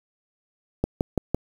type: click train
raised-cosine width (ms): 2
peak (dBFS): -8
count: 4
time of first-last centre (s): 0.84-1.346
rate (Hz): 5.93
effects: 7-bit